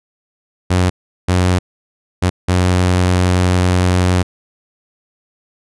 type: tone bursts at uneven times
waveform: sawtooth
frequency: 90.7 Hz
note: F#2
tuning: 34 cents flat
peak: -7 dBFS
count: 4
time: 0.7-0.9 / 1.28-1.59 / 2.22-2.3 / 2.48-4.23 s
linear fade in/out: 10 ms
effects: resampled to 24000 Hz